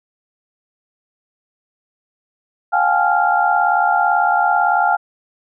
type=tone cluster; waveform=sine; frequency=712 / 795 / 853 / 1392 Hz; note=F5 / G5 / G#5 / F6; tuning=+33 / +24 / +46 / -6 cents; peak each=-18 dBFS; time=2.72-4.97 s; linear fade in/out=20 ms; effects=none